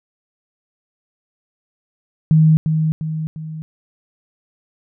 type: tone with echo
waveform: sine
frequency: 157.4 Hz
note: D#3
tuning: 20 cents sharp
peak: -8 dBFS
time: 2.31-2.57 s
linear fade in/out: 0 ms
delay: 350 ms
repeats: 3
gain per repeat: -6 dB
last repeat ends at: 3.62 s
effects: none